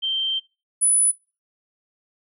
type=tone pair in turn; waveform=sine; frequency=3136 / 9956 Hz; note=G7 / D#9; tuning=0 / 0 cents; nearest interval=octave + minor sixth; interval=2000 cents; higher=second; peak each=-21 / -14 dBFS; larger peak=second; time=0.02-0.4 / 0.81-1.12 s; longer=first; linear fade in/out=20 ms; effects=noise-tail reverb RT60 0.3 s tail -23 dB re dry